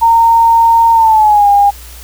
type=tone with pitch glide; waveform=sine; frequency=919 to 809.3 Hz; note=A#5 to G#5; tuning=-25 to -45 cents; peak=-4 dBFS; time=0.01-1.71 s; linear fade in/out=20 ms; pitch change=-220 cents; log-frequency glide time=0.93-1.48 s; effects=added 60 Hz sine -31 dBFS peak until 2.03 s + white hiss -35 dBFS RMS until 2.03 s